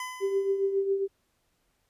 25% pulse tone with exponential decay, 1011 Hz, B5, 40 cents sharp, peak -28 dBFS, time 0-0.83 s, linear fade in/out 2 ms, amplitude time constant 180 ms
sine tone with tremolo, 392 Hz, G4, in tune, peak -21 dBFS, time 0.2-1.08 s, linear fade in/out 50 ms, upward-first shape triangle, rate 7.3 Hz, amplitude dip 65%
effects pink hiss -73 dBFS RMS until 1.89 s + resampled to 32000 Hz

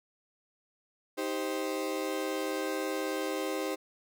35% pulse chord, C minor, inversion first, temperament equal with one note detuned, 313.5 / 392 / 523.3 Hz, Eb4 / G4 / C5, +13 / 0 / 0 cents, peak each -34 dBFS, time 1.17-3.76 s, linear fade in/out 20 ms, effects none

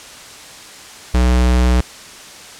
square tone, 61.8 Hz, B1, 2 cents sharp, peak -11 dBFS, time 1.14-1.81 s, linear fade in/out 5 ms, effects white hiss -36 dBFS RMS until 2.59 s + low-pass 8000 Hz 12 dB/octave

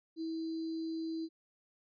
sine tone with sample-and-hold, 324.4 Hz, E4, 28 cents flat, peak -35 dBFS, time 0.16-1.29 s, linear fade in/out 50 ms, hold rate 4410 Hz, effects resampled to 11025 Hz

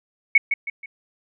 sine tone with echo, 2217 Hz, C#7, in tune, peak -9 dBFS, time 0.35-0.38 s, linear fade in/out 5 ms, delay 160 ms, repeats 3, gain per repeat -8 dB, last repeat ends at 0.86 s, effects none

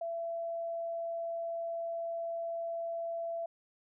sine tone, 671 Hz, E5, 31 cents sharp, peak -34 dBFS, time 0.01-3.46 s, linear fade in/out 5 ms, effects none

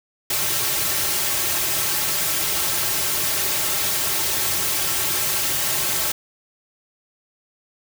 white noise with comb filter, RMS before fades -22 dBFS, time 0.3-6.12 s, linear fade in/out 5 ms, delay 4.1 ms, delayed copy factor -0.9, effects none

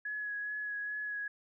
sine tone with vibrato, 1682 Hz, G#6, 22 cents sharp, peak -35 dBFS, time 0.05-1.28 s, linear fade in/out 5 ms, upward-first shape sine, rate 2.4 Hz, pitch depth 17 cents each way, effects none

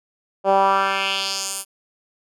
10% pulse tone with band-pass filter sweep, 194.6 Hz, G3, 12 cents flat, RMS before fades -20 dBFS, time 0.44-1.65 s, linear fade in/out 50 ms, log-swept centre 580 to 11000 Hz, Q 2.1, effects none

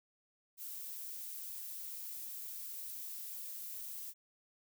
violet noise, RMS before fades -45 dBFS, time 0.57-4.14 s, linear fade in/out 50 ms, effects none

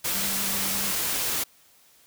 sine tone in noise, 195.6 Hz, G3, 4 cents flat, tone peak -37 dBFS, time 0.14-0.92 s, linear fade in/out 10 ms, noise white, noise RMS -27 dBFS, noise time 0.04-1.44 s, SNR -13 dB, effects white hiss -58 dBFS RMS until 2.06 s

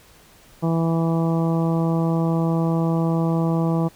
harmonic tone, 164.81 Hz, E3, in tune, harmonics 1 / 2 / 3 / 4 / 5 / 6 / 7, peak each -19 / -25 / -29 / -31 / -33 / -35 / -36 dBFS, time 0.62-3.89 s, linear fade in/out 20 ms, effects pink hiss -51 dBFS RMS until 3.95 s

